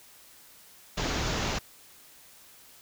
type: low-pass noise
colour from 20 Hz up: pink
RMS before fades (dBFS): -30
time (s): 0.97-1.59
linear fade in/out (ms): 10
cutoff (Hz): 7100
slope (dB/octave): 96
effects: white hiss -54 dBFS RMS until 2.81 s